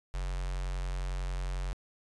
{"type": "tone with notch filter", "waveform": "square", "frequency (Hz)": 45.53, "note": "F#1", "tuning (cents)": -27, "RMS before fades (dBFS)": -34, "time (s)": [0.14, 1.73], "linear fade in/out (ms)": 0, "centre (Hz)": 260, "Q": 0.63, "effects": ["resampled to 22050 Hz"]}